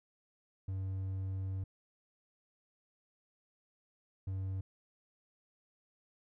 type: tone bursts at uneven times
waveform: triangle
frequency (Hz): 95.4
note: G2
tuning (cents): -47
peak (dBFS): -33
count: 2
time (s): 0.68-1.64 / 4.27-4.61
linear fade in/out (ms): 5
effects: none